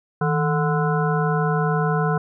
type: harmonic tone with a mistuned harmonic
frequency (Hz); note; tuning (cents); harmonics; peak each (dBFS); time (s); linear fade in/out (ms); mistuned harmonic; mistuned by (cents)
146.83; D3; 0; 1 / 3 / 5 / 7 / 9 / 10; -20 / -25 / -27 / -28 / -30 / -30; 0.21-2.18; 5; 1; +140
effects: none